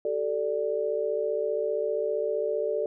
sine chord, G suspended second, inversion none, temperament equal with one note detuned, 384.8 / 440 / 587.3 Hz, G4 / A4 / D5, -32 / 0 / 0 cents, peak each -33 / -28 / -29 dBFS, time 0.05-2.86 s, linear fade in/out 2 ms, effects none

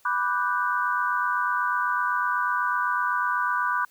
sine chord, G major seventh, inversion first, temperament equal, 987.8 / 1174.7 / 1480 / 1568 Hz, B5 / D6 / F#6 / G6, 0 / 0 / 0 / 0 cents, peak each -27 / -27 / -27 / -32 dBFS, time 0.05-3.85 s, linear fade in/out 5 ms, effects white hiss -60 dBFS RMS until 3.9 s

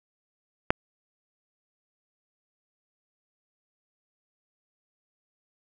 click, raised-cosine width 0.5 ms, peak -4 dBFS, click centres 0.705 s, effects none

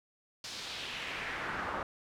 brown noise with band-pass filter sweep, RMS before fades -39 dBFS, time 0.44-1.83 s, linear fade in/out 2 ms, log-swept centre 5200 to 1100 Hz, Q 1.9, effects none

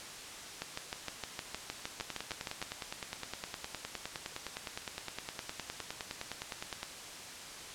two click trains, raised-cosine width 0.2 ms, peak -20 / -19 dBFS, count 48 / 14, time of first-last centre 2-6.83 / 0.62-2.626 s, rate 9.73 / 6.48 Hz, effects white hiss -46 dBFS RMS until 7.74 s + low-pass 8000 Hz 12 dB/octave

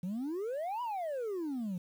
sine exponential two-way sweep, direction up then down, 171.3 to 1002 to 171.3 Hz, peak -31 dBFS, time 0.03-1.78 s, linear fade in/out 5 ms, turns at 0.82 s, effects tanh soft clip ceiling -33 dBFS + 10-bit

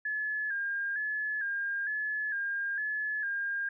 sine tone with vibrato, 1661.2 Hz, G#6, in tune, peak -30 dBFS, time 0.05-3.69 s, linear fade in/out 5 ms, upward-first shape square, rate 1.1 Hz, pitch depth 54 cents each way, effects none

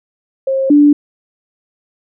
sine tone pair in turn, 535 / 292.2 Hz, C5 / D4, +38 / -9 cents, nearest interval minor seventh, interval 1047 cents, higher first, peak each -12 / -4 dBFS, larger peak second, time 0.47-0.7 / 0.7-0.93 s, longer neither, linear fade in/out 5 ms, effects none

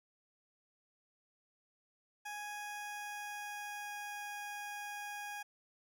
20% pulse tone with pitch glide, 830.6 to 823.4 Hz, G#5 to G#5, 0 to -15 cents, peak -37 dBFS, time 2.25-5.43 s, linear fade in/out 10 ms, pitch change -15 cents, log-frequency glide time 2.42-4.36 s, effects none

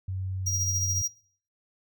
sine tone, 94.2 Hz, F#2, 32 cents sharp, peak -29 dBFS, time 0.08-1.02 s, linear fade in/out 5 ms
square tone with tremolo, 5720 Hz, F8, 41 cents sharp, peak -25 dBFS, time 0.46-1.08 s, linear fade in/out 10 ms, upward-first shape triangle, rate 14 Hz, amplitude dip 55%
effects noise-tail reverb RT60 0.5 s tail -21 dB re dry

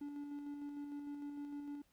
triangle tone with tremolo, 288.5 Hz, D4, 31 cents flat, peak -40 dBFS, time 0.01-1.82 s, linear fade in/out 5 ms, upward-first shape square, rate 6.6 Hz, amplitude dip 30%, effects pink hiss -75 dBFS RMS until 1.92 s

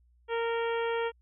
harmonic tone, 462.5 Hz, A#4, 14 cents flat, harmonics 1 / 2 / 3 / 4 / 5 / 6 / 7, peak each -29 / -35 / -39 / -41 / -43 / -45 / -46 dBFS, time 0.28-1.12 s, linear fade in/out 50 ms, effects added 60 Hz sine -61 dBFS peak until 1.21 s

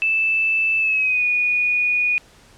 sine tone with pitch glide, 2637 to 2460 Hz, E7 to D#7, 0 to -20 cents, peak -16 dBFS, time 0.02-2.18 s, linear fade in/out 0 ms, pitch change -120 cents, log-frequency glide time 0.79-1.25 s, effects pink hiss -50 dBFS RMS until 2.57 s + low-pass 9000 Hz 12 dB/octave

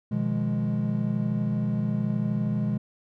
triangle chord, F half-diminished seventh, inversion second, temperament equal, 123.47 / 155.56 / 174.61 / 207.7 Hz, Cb3 / Eb3 / F3 / Ab3, 0 / 0 / 0 / 0 cents, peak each -27 / -29 / -31 / -25 dBFS, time 0.11-2.78 s, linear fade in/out 10 ms, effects none

